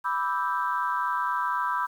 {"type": "chord", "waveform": "sine", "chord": "E minor seventh", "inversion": "second", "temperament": "equal", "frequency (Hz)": [987.8, 1174.7, 1318.5, 1568], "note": ["B5", "D6", "E6", "G6"], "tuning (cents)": [0, 0, 0, 0], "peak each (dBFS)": [-27, -31, -31, -32], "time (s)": [0.04, 1.87], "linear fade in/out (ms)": 20, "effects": ["tanh soft clip ceiling -14 dBFS", "9-bit"]}